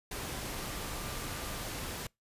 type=tone in noise; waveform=sine; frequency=1187 Hz; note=D6; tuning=18 cents sharp; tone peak=-50 dBFS; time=0.51-1.64 s; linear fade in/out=5 ms; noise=pink; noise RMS=-39 dBFS; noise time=0.11-2.07 s; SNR=-14 dB; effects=noise-tail reverb RT60 0.2 s tail -26 dB re dry + resampled to 32000 Hz